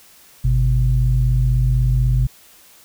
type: tone pair together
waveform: sine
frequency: 50.15 / 126.3 Hz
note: G1 / B2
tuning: +40 / +39 cents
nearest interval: octave + major third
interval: 1599 cents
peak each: -15 dBFS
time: 0.44-2.27 s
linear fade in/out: 10 ms
effects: tanh soft clip ceiling -6 dBFS + white hiss -48 dBFS RMS until 2.84 s